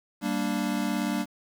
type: chord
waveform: square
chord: G minor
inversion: none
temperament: equal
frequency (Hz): 196 / 233.1 / 293.7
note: G3 / Bb3 / D4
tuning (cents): 0 / 0 / 0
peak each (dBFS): -31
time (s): 0.21-1.26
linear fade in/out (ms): 50
effects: 9-bit